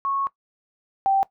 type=tone pair in turn; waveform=sine; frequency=1100 / 780 Hz; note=C#6 / G5; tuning=-14 / -9 cents; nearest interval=tritone; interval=595 cents; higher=first; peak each=-22 / -16 dBFS; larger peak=second; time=0.05-0.27 / 1.06-1.23 s; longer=first; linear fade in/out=0 ms; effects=noise-tail reverb RT60 0.1 s tail -18 dB re dry